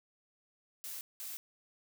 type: noise bursts at uneven times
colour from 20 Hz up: blue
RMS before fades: -43 dBFS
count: 2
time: 0.84-1.01 / 1.2-1.37 s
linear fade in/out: 0 ms
effects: none